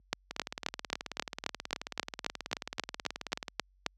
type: two click trains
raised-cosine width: 0.2 ms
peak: -19 / -11 dBFS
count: 60 / 15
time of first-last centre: 0.31-3.482 / 0.13-3.863 s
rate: 18.6 / 3.75 Hz
effects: added 47 Hz sine -44 dBFS peak until 3.97 s + high-pass 150 Hz 12 dB/octave